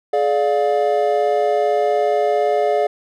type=chord; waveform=triangle; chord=D diminished; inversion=second; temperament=just; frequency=422.9 / 587.3 / 704.8 Hz; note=Ab4 / D5 / F5; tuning=+31 / 0 / +16 cents; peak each=-17 dBFS; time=0.13-2.87 s; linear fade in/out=5 ms; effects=none